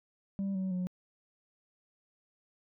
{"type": "tone with pitch steps", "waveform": "sine", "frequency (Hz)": [196, 188.78, 181.82], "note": ["G3", "F#3", "F#3"], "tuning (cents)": [0, 35, -30], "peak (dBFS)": -28, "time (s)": [0.39, 0.87], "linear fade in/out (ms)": 0, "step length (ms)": 160, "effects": ["tanh soft clip ceiling -30 dBFS"]}